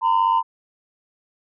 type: tone pair together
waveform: sine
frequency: 920 / 1016.4 Hz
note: A#5 / B5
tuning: -23 / +49 cents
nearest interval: major second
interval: 172 cents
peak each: -16 / -17 dBFS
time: 0.01-0.43 s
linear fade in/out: 50 ms
effects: tanh soft clip ceiling -11 dBFS